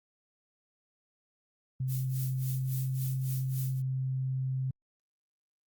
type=tone with pitch glide; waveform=sine; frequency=130.3 to 131.21 Hz; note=C3 to C3; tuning=-7 to +5 cents; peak=-29 dBFS; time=1.8-4.71 s; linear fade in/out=5 ms; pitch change=+12 cents; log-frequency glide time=2.03-3.1 s
type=noise with tremolo; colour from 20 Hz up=violet; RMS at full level=-40 dBFS; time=1.87-3.82 s; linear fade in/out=50 ms; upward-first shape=sine; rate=3.6 Hz; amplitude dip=85%
effects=Opus 48 kbps